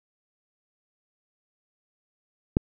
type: click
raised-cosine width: 3 ms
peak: -6 dBFS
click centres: 2.569 s
effects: none